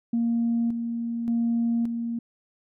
sine tone with tremolo, 233.1 Hz, A#3, in tune, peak -20 dBFS, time 0.13-2.19 s, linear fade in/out 5 ms, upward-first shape square, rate 0.87 Hz, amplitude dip 50%, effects tanh soft clip ceiling -17 dBFS

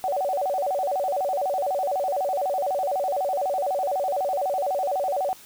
sine tone with vibrato, 655 Hz, E5, 11 cents flat, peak -22 dBFS, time 0.04-5.33 s, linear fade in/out 0 ms, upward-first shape square, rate 12 Hz, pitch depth 240 cents each way, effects white hiss -48 dBFS RMS until 5.45 s

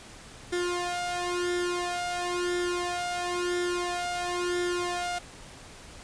sawtooth tone with flanger, 353.8 Hz, F4, 23 cents sharp, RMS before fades -30 dBFS, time 0.52-5.19 s, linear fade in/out 10 ms, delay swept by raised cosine 0.56 to 1.4 ms, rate 0.98 Hz, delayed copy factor +0.9, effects pink hiss -47 dBFS RMS until 6.03 s + resampled to 22050 Hz

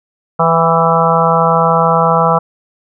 harmonic tone with a mistuned harmonic, 165.6 Hz, E3, 8 cents sharp, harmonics 1 / 3 / 4 / 5 / 6 / 7 / 8, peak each -16 / -16 / -16 / -16 / -16 / -16 / -16 dBFS, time 0.39-2.39 s, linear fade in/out 10 ms, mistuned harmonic 5, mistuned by -27 cents, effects none

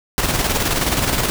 pink noise with tremolo, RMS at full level -17 dBFS, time 0.18-1.3 s, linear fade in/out 0 ms, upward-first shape square, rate 19 Hz, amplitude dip 45%, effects none

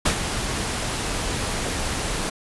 pink noise with ADSR envelope, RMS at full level -18 dBFS, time 0.05-2.3 s, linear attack 11 ms, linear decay 86 ms, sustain -8 dB, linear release 8 ms, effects resampled to 24000 Hz

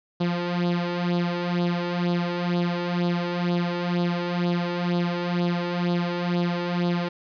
sawtooth tone with flanger, 174.9 Hz, F3, 3 cents sharp, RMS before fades -25 dBFS, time 0.2-7.09 s, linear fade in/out 10 ms, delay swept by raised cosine 0.23 to 2.23 ms, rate 2.1 Hz, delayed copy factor +0.7, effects resampled to 11025 Hz + 9-bit

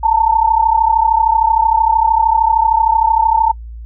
sine tone pair together, 880 / 913.1 Hz, A5 / A#5, 0 / -36 cents, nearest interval minor second, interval 64 cents, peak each -12 dBFS, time 0.03-3.52 s, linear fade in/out 10 ms, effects noise-tail reverb RT60 0.1 s tail -26 dB re dry + added 57 Hz sine -27 dBFS peak until 3.85 s

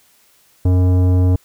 sine tone with tanh clipping, 91.1 Hz, F#2, 26 cents flat, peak -12 dBFS, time 0.65-1.36 s, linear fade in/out 5 ms, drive 14 dB, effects white hiss -54 dBFS RMS until 1.44 s

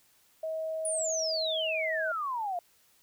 sine tone, 638 Hz, D#5, 43 cents sharp, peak -31 dBFS, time 0.43-2.12 s, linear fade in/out 5 ms
sine exponential sweep, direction down, 9956 to 677 Hz, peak -30 dBFS, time 0.85-2.59 s, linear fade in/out 2 ms
effects white hiss -65 dBFS RMS until 3.02 s

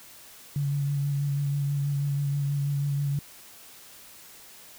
sine tone with vibrato, 141.8 Hz, C#3, 40 cents sharp, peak -24 dBFS, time 0.56-3.19 s, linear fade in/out 2 ms, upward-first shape sine, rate 6.2 Hz, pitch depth 22 cents each way, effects white hiss -49 dBFS RMS until 4.78 s

